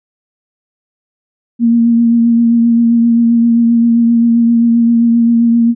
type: tone with vibrato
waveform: sine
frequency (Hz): 233.1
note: A#3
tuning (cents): 0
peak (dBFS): -6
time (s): 1.59-5.75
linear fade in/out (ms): 50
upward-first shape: triangle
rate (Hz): 7.6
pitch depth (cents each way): 25
effects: none

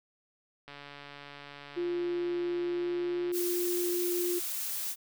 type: click train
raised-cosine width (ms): 0.3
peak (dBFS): -30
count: 378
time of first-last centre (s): 0.68-3.316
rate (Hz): 143
type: tone with pitch glide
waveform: sine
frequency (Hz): 349.6 to 352.6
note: F4 to F4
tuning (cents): +2 to +17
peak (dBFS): -29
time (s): 1.76-4.4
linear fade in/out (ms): 20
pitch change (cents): +15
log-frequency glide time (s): 2.62-3.36
type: noise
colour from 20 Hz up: blue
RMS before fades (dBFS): -35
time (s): 3.32-4.96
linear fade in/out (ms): 50
effects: none

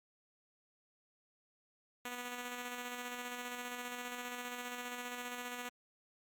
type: tone with tremolo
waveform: 5% pulse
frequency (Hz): 245.4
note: B3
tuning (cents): -11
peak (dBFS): -29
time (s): 2.05-5.69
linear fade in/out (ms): 2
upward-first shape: square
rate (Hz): 15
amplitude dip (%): 30
effects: Opus 48 kbps

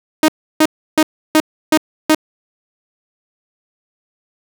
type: tone bursts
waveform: sawtooth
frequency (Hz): 311.1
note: D#4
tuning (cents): 0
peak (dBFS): -4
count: 6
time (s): 0.23-2.148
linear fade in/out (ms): 2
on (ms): 53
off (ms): 320
effects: none

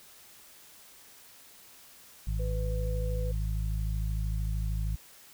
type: harmonic tone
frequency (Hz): 53.1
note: G#1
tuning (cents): +39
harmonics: 1 / 2 / 3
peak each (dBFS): -29 / -35 / -39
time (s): 2.27-4.96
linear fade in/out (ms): 5
type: tone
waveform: sine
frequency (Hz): 498.2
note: B4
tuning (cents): +15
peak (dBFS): -37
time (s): 2.39-3.32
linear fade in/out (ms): 10
effects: white hiss -54 dBFS RMS until 5.33 s

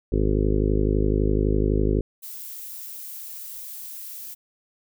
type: harmonic tone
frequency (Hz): 51.91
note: G#1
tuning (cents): 0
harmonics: 1 / 2 / 3 / 4 / 5 / 6 / 7 / 8 / 9 / 10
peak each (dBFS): -22 / -27 / -29 / -33 / -28 / -32 / -27 / -28 / -34 / -39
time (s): 0.12-2.01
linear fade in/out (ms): 5
type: noise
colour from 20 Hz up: violet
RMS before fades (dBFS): -37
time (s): 2.22-4.35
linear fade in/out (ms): 20
effects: none

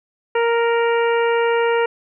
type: harmonic tone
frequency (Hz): 466.2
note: A#4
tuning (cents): 0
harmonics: 1 / 2 / 3 / 4 / 5 / 6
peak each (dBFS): -16 / -22 / -26 / -28 / -30 / -32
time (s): 0.35-1.86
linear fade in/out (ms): 5
effects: none

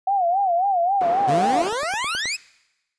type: tone with vibrato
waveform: sine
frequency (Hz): 740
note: F#5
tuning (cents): 0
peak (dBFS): -17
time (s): 0.07-1.62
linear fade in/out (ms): 5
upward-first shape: sine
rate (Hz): 3.7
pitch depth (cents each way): 150
type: band-pass noise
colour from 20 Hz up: white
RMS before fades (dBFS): -31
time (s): 1.01-1.69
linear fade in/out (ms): 0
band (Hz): 230 to 800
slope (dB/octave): 12
type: exponential sweep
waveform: 20% pulse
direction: up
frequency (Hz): 128.9 to 2677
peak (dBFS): -18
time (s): 1.27-2.37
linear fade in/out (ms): 20
type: click train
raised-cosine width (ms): 1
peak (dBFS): -21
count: 7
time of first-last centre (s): 1.62-2.256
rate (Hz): 9.43
effects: noise-tail reverb RT60 1.0 s tail -22 dB re dry + resampled to 22050 Hz

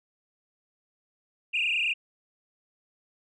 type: tone with frequency modulation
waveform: sine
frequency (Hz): 2617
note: E7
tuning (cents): -13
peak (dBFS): -23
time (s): 1.53-1.94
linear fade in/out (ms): 20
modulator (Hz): 29.5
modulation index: 7.6
effects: tanh soft clip ceiling -19 dBFS

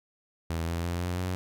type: tone with pitch steps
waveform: sawtooth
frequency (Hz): 82.41 / 84.53 / 86.71 / 88.94 / 91.23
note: E2 / E2 / F2 / F2 / F#2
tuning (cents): 0 / +44 / -12 / +32 / -24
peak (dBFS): -25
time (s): 0.5-1.35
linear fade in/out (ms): 0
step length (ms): 170
effects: none

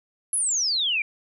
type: exponential sweep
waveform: sine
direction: down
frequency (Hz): 11070 to 2300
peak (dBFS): -21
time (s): 0.33-1.02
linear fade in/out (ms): 2
effects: none

